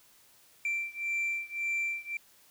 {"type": "beating tone pair", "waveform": "sine", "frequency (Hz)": [2349, 2350.8], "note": ["D7", "D7"], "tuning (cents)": [0, 1], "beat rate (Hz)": 1.8, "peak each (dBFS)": [-31, -32], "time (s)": [0.65, 2.17], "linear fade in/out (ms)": 2, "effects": ["tanh soft clip ceiling -27 dBFS", "white hiss -61 dBFS RMS until 2.5 s"]}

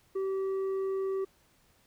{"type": "tone with tanh clipping", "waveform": "sine", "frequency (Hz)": 385.3, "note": "G4", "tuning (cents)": -30, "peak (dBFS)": -30, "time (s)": [0.15, 1.25], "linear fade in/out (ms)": 10, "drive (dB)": 5, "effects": ["pink hiss -66 dBFS RMS until 1.86 s"]}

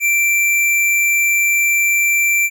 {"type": "tone", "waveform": "square", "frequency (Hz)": 2349, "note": "D7", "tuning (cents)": 0, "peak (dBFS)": -13, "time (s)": [0, 2.5], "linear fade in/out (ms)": 50, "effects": []}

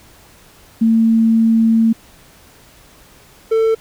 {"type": "tone pair in turn", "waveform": ["sine", "triangle"], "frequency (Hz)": [225.6, 446.7], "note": ["A3", "A4"], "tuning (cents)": [44, 26], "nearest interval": "octave", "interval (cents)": 1182, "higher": "second", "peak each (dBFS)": -9, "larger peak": "neither", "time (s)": [[0.81, 1.93], [3.51, 3.75]], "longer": "first", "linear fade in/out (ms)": 10, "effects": ["pink hiss -46 dBFS RMS until 3.8 s"]}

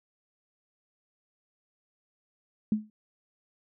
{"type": "tone with exponential decay", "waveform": "sine", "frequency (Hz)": 213.8, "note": "A3", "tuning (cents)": -49, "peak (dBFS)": -19, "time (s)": [2.72, 2.9], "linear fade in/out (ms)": 2, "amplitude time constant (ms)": 37, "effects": []}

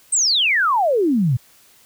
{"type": "exponential sweep", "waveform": "sine", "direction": "down", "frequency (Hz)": [8620, 114.1], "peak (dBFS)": -14, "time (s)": [0.12, 1.37], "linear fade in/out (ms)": 10, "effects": ["white hiss -52 dBFS RMS until 1.85 s"]}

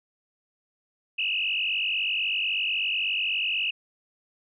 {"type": "tone with frequency modulation", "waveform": "sine", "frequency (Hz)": 2730, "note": "F7", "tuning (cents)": -40, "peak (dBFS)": -24, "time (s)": [1.18, 3.71], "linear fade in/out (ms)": 10, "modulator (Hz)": 48.1, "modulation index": 4, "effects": []}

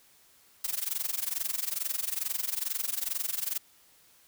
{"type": "noise with amplitude modulation", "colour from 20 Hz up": "blue", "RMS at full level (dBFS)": -29, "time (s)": [0.64, 3.58], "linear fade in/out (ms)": 5, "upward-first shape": "sine", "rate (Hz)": 22.3, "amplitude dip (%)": 90, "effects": ["white hiss -61 dBFS RMS until 4.27 s"]}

